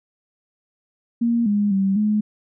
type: tone with pitch steps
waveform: sine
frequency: 234.3 / 205.6 / 194.1 / 211.5 Hz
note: A#3 / G#3 / G3 / G#3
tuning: +9 / -17 / -17 / +32 cents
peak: -16 dBFS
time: 1.21-2.21 s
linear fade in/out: 10 ms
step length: 250 ms
effects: none